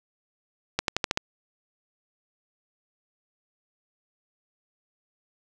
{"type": "accelerating click train", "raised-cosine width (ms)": 0.2, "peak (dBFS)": -6, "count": 6, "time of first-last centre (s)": [0.79, 1.174], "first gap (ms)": 92, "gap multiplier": 0.91, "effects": []}